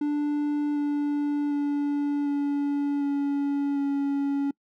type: tone with pitch steps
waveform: triangle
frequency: 293.7 / 291 / 288.3 / 285.7 / 283 / 280.4 Hz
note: D4 / D4 / D4 / D4 / C#4 / C#4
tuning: 0 / -16 / -32 / -48 / +36 / +20 cents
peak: -21 dBFS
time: 0.01-4.51 s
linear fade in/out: 5 ms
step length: 750 ms
effects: noise-tail reverb RT60 0.1 s tail -25 dB re dry